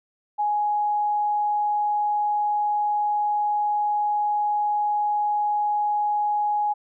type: tone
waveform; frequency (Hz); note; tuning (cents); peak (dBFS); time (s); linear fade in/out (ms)
sine; 834; G#5; +7; -20; 0.38-6.74; 20
effects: none